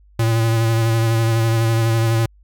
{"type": "tone with vibrato", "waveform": "square", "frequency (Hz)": 113.8, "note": "A#2", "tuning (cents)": -41, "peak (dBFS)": -15, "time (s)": [0.19, 2.26], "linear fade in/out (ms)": 5, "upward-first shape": "sine", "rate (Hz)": 12, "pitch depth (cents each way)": 25, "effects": ["added 50 Hz sine -47 dBFS peak until 2.43 s"]}